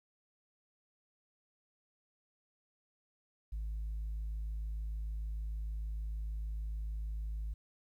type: tone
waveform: sine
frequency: 53.3 Hz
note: G#1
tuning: 46 cents sharp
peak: -34 dBFS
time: 3.52-7.54 s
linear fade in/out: 10 ms
effects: tanh soft clip ceiling -34 dBFS + 12-bit